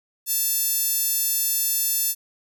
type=tone with high-pass filter; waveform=10% pulse; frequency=880 Hz; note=A5; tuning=in tune; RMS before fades=-23 dBFS; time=0.26-2.15 s; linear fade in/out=50 ms; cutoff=9200 Hz; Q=2.9; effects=none